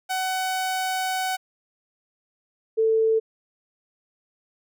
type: tone pair in turn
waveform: sawtooth / sine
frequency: 750 / 444.4 Hz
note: F#5 / A4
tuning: +23 / +17 cents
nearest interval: major sixth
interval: 906 cents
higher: first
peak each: -20 / -17 dBFS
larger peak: second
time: 0.09-1.37 / 2.77-3.2 s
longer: first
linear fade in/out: 20 ms
effects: none